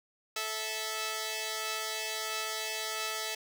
5% pulse tone pair together, 437.1 / 654.9 Hz, A4 / E5, -11 / -11 cents, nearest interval perfect fifth, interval 700 cents, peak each -25 dBFS, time 0.36-3.35 s, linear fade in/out 5 ms, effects none

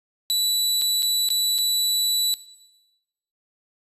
sawtooth tone with dropouts, 3951 Hz, B7, in tune, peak -16 dBFS, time 0.3-2.34 s, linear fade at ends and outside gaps 0 ms, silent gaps 0.814-0.819 / 1.023-1.029 / 1.288-1.303 / 1.581-1.586 s, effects noise-tail reverb RT60 1.0 s tail -17 dB re dry + resampled to 32000 Hz

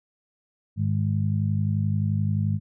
harmonic tone, 51.5 Hz, G#1, 14 cents flat, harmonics 2 / 3 / 4, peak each -23 / -27 / -29 dBFS, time 0.76-2.6 s, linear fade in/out 50 ms, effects none

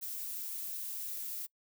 violet noise, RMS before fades -40 dBFS, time 0.01-1.47 s, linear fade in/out 20 ms, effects noise-tail reverb RT60 0.1 s tail -25 dB re dry

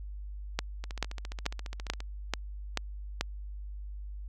two click trains, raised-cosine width 0.2 ms, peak -11 / -23 dBFS, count 7 / 18, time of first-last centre 0.59-3.21 / 0.84-2.004 s, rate 2.29 / 14.6 Hz, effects added 50 Hz sine -38 dBFS peak until 4.28 s

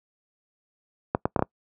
clicks, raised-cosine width 1 ms, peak -7 dBFS, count 5, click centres 1.149 / 1.255 / 1.362 / 1.393 / 1.424 s, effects noise-tail reverb RT60 0.1 s tail -25 dB re dry + high-pass 80 Hz 12 dB/octave

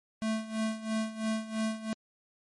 square tone with tremolo, 220 Hz, A3, in tune, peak -28 dBFS, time 0.22-1.93 s, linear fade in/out 0 ms, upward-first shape sine, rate 3 Hz, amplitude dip 80%, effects MP3 48 kbps

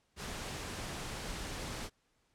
pink noise, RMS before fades -41 dBFS, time 0.16-1.9 s, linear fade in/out 50 ms, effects pink hiss -75 dBFS RMS until 2.34 s + low-pass 9000 Hz 12 dB/octave

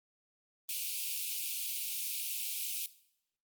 white high-pass noise, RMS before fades -37 dBFS, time 0.69-2.86 s, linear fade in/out 0 ms, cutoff 2300 Hz, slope 96 dB/octave, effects noise-tail reverb RT60 0.7 s tail -17 dB re dry + Opus 32 kbps

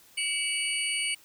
sine tone cluster, 2269 / 2632 / 2917 / 4567 / 8880 Hz, C#7 / E7 / F#7 / D8 / C#9, +40 / -3 / -25 / -49 / +2 cents, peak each -31 / -40 / -31 / -40 / -33 dBFS, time 0.17-1.15 s, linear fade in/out 10 ms, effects white hiss -57 dBFS RMS until 1.24 s

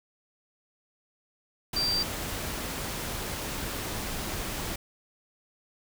sine tone in noise, 4700 Hz, D8, 1 cent sharp, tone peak -25 dBFS, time 1.76-2.03 s, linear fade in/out 5 ms, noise pink, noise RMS -34 dBFS, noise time 1.73-4.76 s, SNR +6 dB, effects none

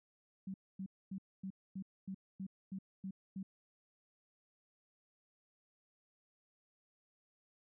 sine tone bursts, 191.5 Hz, G3, 40 cents flat, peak -40 dBFS, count 10, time 0.47-3.43 s, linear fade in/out 5 ms, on 71 ms, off 250 ms, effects none

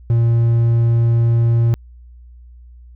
triangle tone with hard clipping, 116.54 Hz, A#2, in tune, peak -12 dBFS, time 0.1-1.74 s, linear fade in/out 0 ms, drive 6 dB, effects added 60 Hz sine -38 dBFS peak until 2.95 s

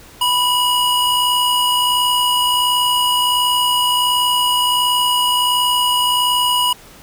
square tone pair together, 987.8 / 2902 Hz, B5 / F#7, 0 / -34 cents, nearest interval octave + perfect fifth, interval 1866 cents, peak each -17 dBFS, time 0.21-6.73 s, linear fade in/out 5 ms, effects pink hiss -42 dBFS RMS until 7.02 s

